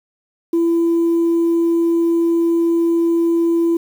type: tone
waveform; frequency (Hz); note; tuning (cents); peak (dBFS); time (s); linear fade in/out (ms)
sine; 335.8; E4; +32; -11; 0.53-3.77; 5
effects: tanh soft clip ceiling -10 dBFS + 7-bit